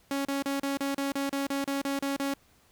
sawtooth tone bursts, 277.2 Hz, C#4, in tune, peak -24 dBFS, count 13, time 0.11-2.338 s, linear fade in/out 2 ms, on 140 ms, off 34 ms, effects pink hiss -63 dBFS RMS until 2.71 s

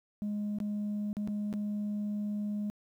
sine tone with dropouts, 207.7 Hz, G#3, in tune, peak -29 dBFS, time 0.22-2.7 s, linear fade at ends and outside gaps 0 ms, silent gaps 0.586-0.602 / 1.13-1.168 / 1.275-1.284 / 1.528-1.538 s, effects tanh soft clip ceiling -30 dBFS + 11-bit

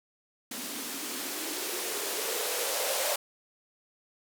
violet noise with band-pass filter sweep, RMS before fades -33 dBFS, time 0.51-3.16 s, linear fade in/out 5 ms, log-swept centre 230 to 590 Hz, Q 5.8, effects none

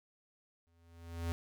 square tone with exponential growth, 84.1 Hz, E2, 35 cents sharp, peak -33 dBFS, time 0.67-1.32 s, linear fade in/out 0 ms, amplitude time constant 140 ms, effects none

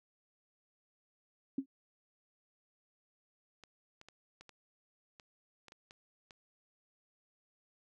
sine tone with exponential decay, 270.3 Hz, C#4, 44 cents flat, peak -28 dBFS, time 1.58-1.66 s, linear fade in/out 5 ms, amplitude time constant 16 ms
clicks, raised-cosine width 0.2 ms, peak -36 dBFS, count 10, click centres 3.637 / 4.014 / 4.086 / 4.41 / 4.493 / 5.198 / 5.683 / 5.721 / 5.909 / 6.308 s
effects none

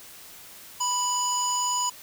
square tone with low-pass filter, 987.8 Hz, B5, in tune, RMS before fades -26 dBFS, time 0.8-1.9 s, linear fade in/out 10 ms, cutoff 6800 Hz, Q 7.2, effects white hiss -46 dBFS RMS until 2.02 s

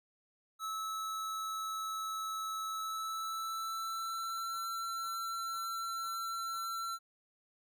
square tone with pitch glide, 1300 to 1349 Hz, E6 to E6, -24 to +40 cents, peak -37 dBFS, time 0.59-6.99 s, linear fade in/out 50 ms, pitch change +64 cents, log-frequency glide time 2.68-4.53 s, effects none

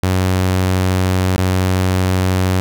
sawtooth tone with dropouts, 92.9 Hz, F#2, 7 cents sharp, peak -9 dBFS, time 0.03-2.6 s, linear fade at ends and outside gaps 0 ms, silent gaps 1.362-1.38 s, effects none

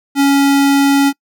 square tone, 279 Hz, C#4, 11 cents sharp, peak -9 dBFS, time 0.15-1.13 s, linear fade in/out 50 ms, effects noise-tail reverb RT60 0.1 s tail -25 dB re dry

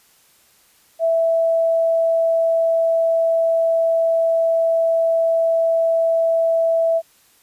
sine tone, 659.3 Hz, E5, in tune, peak -14 dBFS, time 0.99-7.02 s, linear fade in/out 50 ms, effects white hiss -55 dBFS RMS until 7.42 s + resampled to 32000 Hz

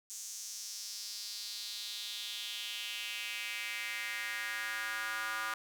square tone with high-pass filter sweep, 110 Hz, A2, in tune, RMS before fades -40 dBFS, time 0.1-5.54 s, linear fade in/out 0 ms, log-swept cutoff 6700 to 1300 Hz, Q 3.4, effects none

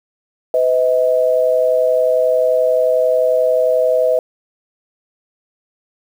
sine tone pair together, 505 / 636.3 Hz, B4 / D#5, +39 / +39 cents, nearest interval major third, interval 400 cents, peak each -14 dBFS, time 0.54-4.19 s, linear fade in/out 2 ms, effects 7-bit

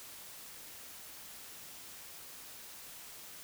silence, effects white hiss -50 dBFS RMS until 3.43 s

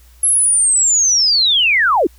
sine linear sweep, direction down, 11160 to 277.2 Hz, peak -10 dBFS, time 0.23-2.07 s, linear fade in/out 5 ms, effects added 60 Hz sine -43 dBFS peak until 2.18 s + white hiss -52 dBFS RMS until 2.18 s

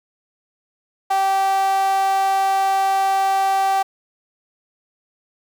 sawtooth tone with high-pass filter, 388.2 Hz, G4, 17 cents flat, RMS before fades -18 dBFS, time 1.1-3.83 s, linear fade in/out 10 ms, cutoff 830 Hz, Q 9.5, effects none

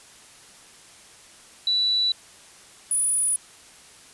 sine tone pair in turn, 3951 / 9879 Hz, B7 / D#9, 0 / -13 cents, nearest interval octave + major third, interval 1587 cents, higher second, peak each -19 dBFS, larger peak neither, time 1.67-2.12 / 2.91-3.36 s, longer neither, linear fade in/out 2 ms, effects white hiss -49 dBFS RMS until 4.13 s + resampled to 24000 Hz

